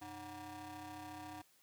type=ring-modulated tone; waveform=25% pulse; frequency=214.8 Hz; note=A3; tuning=41 cents flat; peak=-40 dBFS; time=0.01-1.42 s; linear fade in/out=10 ms; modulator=520 Hz; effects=white hiss -70 dBFS RMS until 1.62 s + high-pass 100 Hz 12 dB/octave